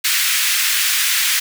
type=high-pass noise; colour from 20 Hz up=pink; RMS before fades=-17 dBFS; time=0.04-1.4 s; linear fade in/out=10 ms; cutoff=1700 Hz; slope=24 dB/octave; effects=none